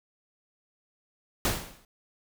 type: noise with exponential decay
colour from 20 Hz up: pink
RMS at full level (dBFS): -23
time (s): 1.45-1.85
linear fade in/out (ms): 1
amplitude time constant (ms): 86
effects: none